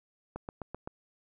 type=click train; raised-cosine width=1 ms; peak=-24 dBFS; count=5; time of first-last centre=0.36-0.875 s; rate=7.77 Hz; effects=none